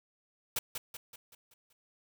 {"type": "noise with echo", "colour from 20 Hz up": "white", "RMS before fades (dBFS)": -32, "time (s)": [0.56, 0.59], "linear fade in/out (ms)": 5, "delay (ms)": 190, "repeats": 6, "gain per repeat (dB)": -6, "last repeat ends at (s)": 1.73, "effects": []}